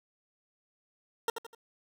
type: tone with echo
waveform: 20% pulse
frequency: 460 Hz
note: A#4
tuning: 23 cents flat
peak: -22 dBFS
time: 1.28-1.3 s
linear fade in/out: 2 ms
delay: 83 ms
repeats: 3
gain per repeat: -8 dB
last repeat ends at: 1.549 s
effects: none